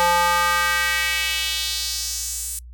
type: tone with high-pass filter sweep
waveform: square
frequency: 173.9 Hz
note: F3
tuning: 7 cents flat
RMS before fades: -22 dBFS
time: 0-2.59 s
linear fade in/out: 0 ms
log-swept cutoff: 760 to 9000 Hz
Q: 2.1
effects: noise-tail reverb RT60 0.1 s tail -25 dB re dry + added 60 Hz sine -37 dBFS peak until 2.73 s